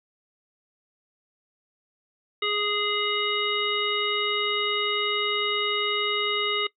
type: harmonic tone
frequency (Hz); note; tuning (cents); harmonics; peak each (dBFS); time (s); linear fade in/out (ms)
415.3; G#4; 0; 1 / 3 / 5 / 7 / 9; -30 / -30 / -30 / -30 / -30; 2.42-6.67; 5
effects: noise-tail reverb RT60 0.1 s tail -20 dB re dry